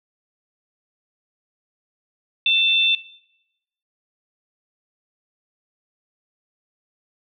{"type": "tone pair together", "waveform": "sine", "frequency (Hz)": [2665, 3557], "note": ["E7", "A7"], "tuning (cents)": [18, 18], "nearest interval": "perfect fourth", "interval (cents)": 500, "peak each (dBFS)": [-18, -17], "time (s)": [2.46, 2.95], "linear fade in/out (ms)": 2, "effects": ["noise-tail reverb RT60 0.9 s tail -20 dB re dry"]}